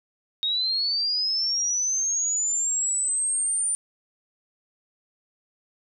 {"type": "linear sweep", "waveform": "sine", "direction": "up", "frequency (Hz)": [3726, 9200], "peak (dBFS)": -22, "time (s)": [0.43, 3.75], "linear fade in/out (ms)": 0, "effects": []}